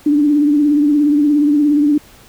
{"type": "tone with vibrato", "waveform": "sine", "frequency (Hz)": 293.7, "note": "D4", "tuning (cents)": 0, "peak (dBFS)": -9, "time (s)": [0.06, 1.98], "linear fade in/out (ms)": 5, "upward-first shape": "triangle", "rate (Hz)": 17, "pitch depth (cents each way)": 62, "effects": ["pink hiss -44 dBFS RMS until 2.28 s"]}